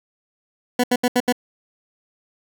20% pulse tone bursts, 246.9 Hz, B3, in tune, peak -10 dBFS, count 5, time 0.79-1.325 s, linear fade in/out 5 ms, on 47 ms, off 75 ms, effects none

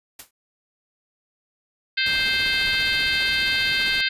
white noise with exponential decay, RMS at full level -33 dBFS, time 0.19-0.31 s, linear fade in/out 5 ms, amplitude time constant 26 ms
harmonic tone, 523.3 Hz, C5, in tune, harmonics 3 / 4 / 5 / 6 / 7 / 8 / 9, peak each -25 / -26 / -27 / -28 / -28 / -29 / -30 dBFS, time 1.97-4.09 s, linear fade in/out 10 ms
pink noise with tremolo, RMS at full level -35 dBFS, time 2.06-4.01 s, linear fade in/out 2 ms, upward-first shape sine, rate 15 Hz, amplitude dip 30%
effects resampled to 32000 Hz

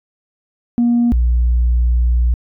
sine tone pair in turn, 238.1 / 59.84 Hz, A#3 / A#1, +37 / +46 cents, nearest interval 2 octaves, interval 2391 cents, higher first, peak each -9 dBFS, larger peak neither, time 0.78-1.12 / 1.12-2.34 s, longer second, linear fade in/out 0 ms, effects tanh soft clip ceiling -8 dBFS

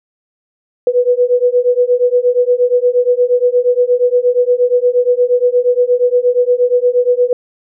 sine beating tone pair, 488.2 / 496.7 Hz, B4 / B4, -20 / +10 cents, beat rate 8.5 Hz, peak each -12 dBFS, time 0.87-7.33 s, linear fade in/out 2 ms, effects none

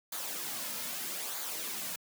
white noise with flanger, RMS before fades -38 dBFS, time 0.12-1.96 s, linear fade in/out 5 ms, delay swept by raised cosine 0.36 to 2.66 ms, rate 0.79 Hz, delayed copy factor -0.5, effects high-pass 150 Hz 12 dB/octave

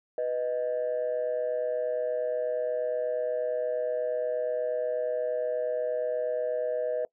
sine tone pair together, 493.9 / 622.3 Hz, B4 / D#5, 0 / 0 cents, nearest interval major third, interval 400 cents, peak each -28 dBFS, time 0.18-7.05 s, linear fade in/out 2 ms, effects noise-tail reverb RT60 0.1 s tail -23 dB re dry + tanh soft clip ceiling -22 dBFS

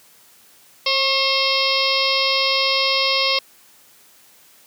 harmonic tone with a mistuned harmonic, 536 Hz, C5, 42 cents sharp, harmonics 1 / 2 / 4 / 5 / 6 / 7 / 8 / 9 / 10, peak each -25 / -25 / -25 / -25 / -25 / -25 / -25 / -25 / -25 dBFS, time 0.86-3.39 s, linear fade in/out 5 ms, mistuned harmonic 2, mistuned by +30 cents, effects white hiss -51 dBFS RMS until 4.66 s + high-pass 100 Hz 12 dB/octave

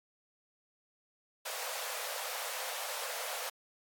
pink high-pass noise, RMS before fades -39 dBFS, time 1.45-3.5 s, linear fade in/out 10 ms, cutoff 480 Hz, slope 96 dB/octave, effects AAC 64 kbps

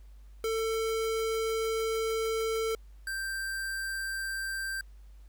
square tone pair in turn, 446.7 / 1570.8 Hz, A4 / G6, +26 / +3 cents, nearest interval octave + minor seventh, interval 2177 cents, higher second, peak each -29 / -33 dBFS, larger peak first, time 0.44-2.75 / 3.07-4.81 s, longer first, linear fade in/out 2 ms, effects added 50 Hz sine -48 dBFS peak until 5.28 s + pink hiss -69 dBFS RMS until 5.28 s

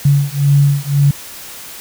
sine beating tone pair, 140.9 / 142.8 Hz, C#3 / D3, +29 / -48 cents, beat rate 1.9 Hz, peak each -12 dBFS, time 0.05-1.11 s, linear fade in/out 5 ms, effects white hiss -32 dBFS RMS until 1.8 s

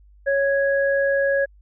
sine tone pair together, 554.4 / 1661.2 Hz, C#5 / G#6, 0 / 0 cents, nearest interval octave + perfect fifth, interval 1900 cents, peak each -18 / -23 dBFS, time 0.26-1.46 s, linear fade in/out 20 ms, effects added 50 Hz sine -48 dBFS peak until 1.61 s

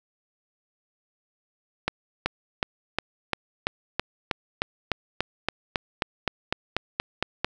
accelerating click train, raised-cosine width 0.3 ms, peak -7 dBFS, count 20, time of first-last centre 1.88-7.446 s, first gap 380 ms, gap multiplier 0.97, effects none

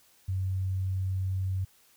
sine tone, 94.4 Hz, F#2, 35 cents sharp, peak -27 dBFS, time 0.28-1.65 s, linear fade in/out 10 ms, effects white hiss -62 dBFS RMS until 1.96 s

